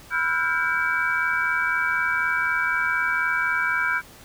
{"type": "tone cluster", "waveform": "sine", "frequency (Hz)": [993, 1347, 1431, 1590, 2289], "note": ["B5", "E6", "F6", "G6", "D7"], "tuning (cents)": [9, 37, 42, 24, -45], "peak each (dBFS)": [-31, -29, -26, -24, -28], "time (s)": [0.1, 4.02], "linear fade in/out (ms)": 50, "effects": ["pink hiss -47 dBFS RMS until 4.24 s"]}